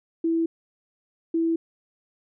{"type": "tone pair in turn", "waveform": "sine", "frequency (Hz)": [329.6, 329.6], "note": ["E4", "E4"], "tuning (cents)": [0, 0], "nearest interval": "unison", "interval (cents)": 0, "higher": "neither", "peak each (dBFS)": -20, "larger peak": "neither", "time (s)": [[0.24, 0.46], [1.34, 1.56]], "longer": "neither", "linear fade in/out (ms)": 5, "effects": []}